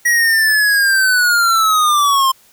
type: linear sweep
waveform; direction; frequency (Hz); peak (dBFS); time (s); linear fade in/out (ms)
square; down; 1915 to 1046.5; -11; 0.05-2.32; 10
effects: white hiss -50 dBFS RMS until 2.52 s